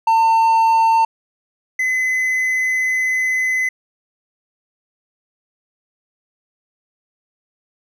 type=tone pair in turn; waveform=triangle; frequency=902 / 2029 Hz; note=A5 / B6; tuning=+43 / +46 cents; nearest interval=octave + major second; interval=1403 cents; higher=second; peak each=-9 / -14 dBFS; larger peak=first; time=0.07-1.05 / 1.79-3.69 s; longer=second; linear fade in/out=5 ms; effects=none